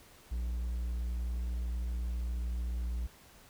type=tone; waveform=triangle; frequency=59.6 Hz; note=A#1; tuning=39 cents sharp; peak=-30 dBFS; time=0.31-3.07 s; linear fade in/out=10 ms; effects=pink hiss -58 dBFS RMS until 3.49 s